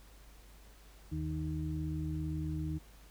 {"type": "harmonic tone", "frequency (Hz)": 77.78, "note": "D#2", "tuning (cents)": 0, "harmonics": [1, 2, 4], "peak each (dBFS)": [-38, -37, -40], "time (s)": [1.11, 2.79], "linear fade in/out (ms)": 20, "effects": ["added 50 Hz sine -55 dBFS peak until 3.1 s", "pink hiss -61 dBFS RMS until 3.1 s"]}